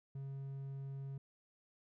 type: tone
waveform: triangle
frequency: 136.8 Hz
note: C#3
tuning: 23 cents flat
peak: -40 dBFS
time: 0.15-1.18 s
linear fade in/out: 5 ms
effects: none